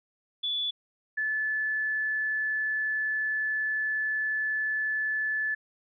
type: tone pair in turn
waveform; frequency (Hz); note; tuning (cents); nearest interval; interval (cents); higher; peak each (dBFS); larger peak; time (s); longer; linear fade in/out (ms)
sine; 3447 / 1734.5; A7 / A6; -36 / -25; octave; 1189; first; -27 / -26; second; 0.43-0.71 / 1.17-5.55; second; 10
effects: none